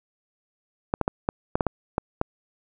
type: clicks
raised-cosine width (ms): 1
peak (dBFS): -8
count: 9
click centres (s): 0.939 / 1.013 / 1.079 / 1.289 / 1.555 / 1.608 / 1.667 / 1.981 / 2.214
effects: none